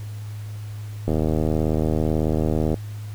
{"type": "click train", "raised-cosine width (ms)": 2, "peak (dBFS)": -9, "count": 131, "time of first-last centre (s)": [1.08, 2.742], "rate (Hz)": 78.2, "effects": ["added 105 Hz sine -30 dBFS peak until 3.14 s", "pink hiss -48 dBFS RMS until 3.14 s"]}